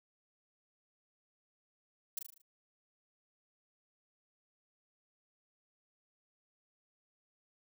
violet noise with echo, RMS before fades -36 dBFS, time 2.17-2.19 s, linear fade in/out 5 ms, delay 38 ms, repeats 6, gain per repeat -5 dB, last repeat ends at 2.418 s, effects none

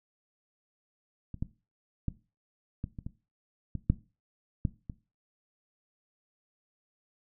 clicks, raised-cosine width 5 ms, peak -27 / -19 / -18 / -21 / -27 / -25 / -22 / -10 / -15 / -25 dBFS, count 10, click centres 1.343 / 1.425 / 2.083 / 2.841 / 2.988 / 3.065 / 3.753 / 3.9 / 4.652 / 4.898 s, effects noise-tail reverb RT60 0.3 s tail -17 dB re dry

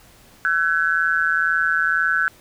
sine tone with amplitude modulation, 1512 Hz, F#6, 37 cents sharp, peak -12 dBFS, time 0.45-2.28 s, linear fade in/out 0 ms, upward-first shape sine, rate 162 Hz, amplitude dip 100%, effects pink hiss -50 dBFS RMS until 2.4 s

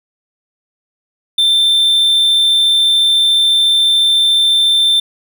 triangle tone, 3563 Hz, A7, 21 cents sharp, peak -7 dBFS, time 1.38-5 s, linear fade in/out 5 ms, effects none

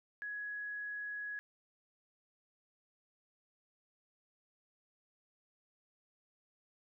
sine tone, 1675 Hz, G#6, 14 cents sharp, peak -39 dBFS, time 0.22-1.39 s, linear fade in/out 0 ms, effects none

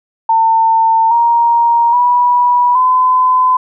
sine tone with pitch steps, 900 / 937.1 / 975.8 / 1016.1 Hz, A5 / A#5 / B5 / B5, +39 / +9 / -21 / +49 cents, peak -7 dBFS, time 0.29-3.57 s, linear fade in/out 5 ms, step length 820 ms, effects none

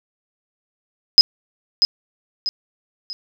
sine tone with echo, 5050 Hz, D#8, 25 cents sharp, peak -3 dBFS, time 1.18-1.21 s, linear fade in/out 0 ms, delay 640 ms, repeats 3, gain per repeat -8 dB, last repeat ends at 3.13 s, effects none

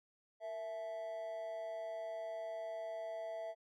triangle tone with amplitude modulation, 660 Hz, E5, 2 cents sharp, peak -36 dBFS, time 0.4-3.55 s, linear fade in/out 50 ms, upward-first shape sine, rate 200 Hz, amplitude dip 60%, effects none

